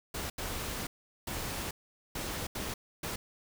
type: noise bursts at uneven times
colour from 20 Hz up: pink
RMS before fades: -37 dBFS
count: 6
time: 0.14-0.3 / 0.38-0.87 / 1.27-1.71 / 2.15-2.47 / 2.55-2.74 / 3.03-3.16 s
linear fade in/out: 5 ms
effects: none